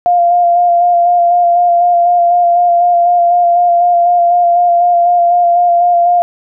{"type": "tone with vibrato", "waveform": "sine", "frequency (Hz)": 698.5, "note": "F5", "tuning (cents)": 0, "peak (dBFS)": -6, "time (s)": [0.06, 6.22], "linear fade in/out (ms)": 0, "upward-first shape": "square", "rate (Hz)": 4, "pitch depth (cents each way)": 18, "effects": []}